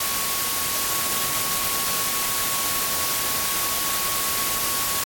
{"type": "tone in noise", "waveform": "sine", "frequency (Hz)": 1106, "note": "C#6", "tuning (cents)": -4, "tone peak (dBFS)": -33, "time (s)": [0, 5.04], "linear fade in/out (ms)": 5, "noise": "white", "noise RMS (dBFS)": -24, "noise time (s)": [0, 5.04], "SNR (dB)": -12, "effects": ["AAC 64 kbps"]}